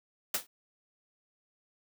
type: noise with exponential decay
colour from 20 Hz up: white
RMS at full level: -25 dBFS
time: 0.34-0.47 s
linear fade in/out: 5 ms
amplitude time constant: 27 ms
effects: high-pass 150 Hz 12 dB/octave